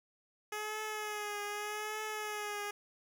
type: tone with vibrato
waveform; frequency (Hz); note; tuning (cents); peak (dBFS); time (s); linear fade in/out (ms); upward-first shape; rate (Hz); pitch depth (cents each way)
10% pulse; 421.2; G#4; +24; -29; 0.52-2.71; 5; triangle; 0.83; 46
effects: none

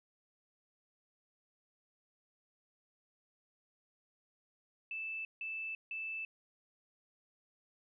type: tone bursts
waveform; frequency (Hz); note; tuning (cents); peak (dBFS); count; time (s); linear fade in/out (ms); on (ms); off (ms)
sine; 2637; E7; 0; -38; 3; 4.91-6.25; 2; 340; 160
effects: none

